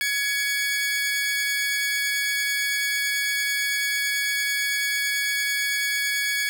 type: tone pair together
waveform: sawtooth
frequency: 1683 / 2247 Hz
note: G#6 / C#7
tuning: +23 / +23 cents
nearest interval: perfect fourth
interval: 500 cents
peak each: -22 dBFS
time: 0.01-6.49 s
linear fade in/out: 0 ms
effects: none